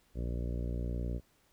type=harmonic tone; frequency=59.6 Hz; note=A#1; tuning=39 cents sharp; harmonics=1 / 2 / 3 / 4 / 5 / 6 / 7 / 8 / 9 / 10; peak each=-34 / -40 / -44 / -46 / -48 / -50 / -51 / -52 / -53 / -54 dBFS; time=0.14-1.21 s; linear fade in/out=50 ms; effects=pink hiss -69 dBFS RMS until 1.52 s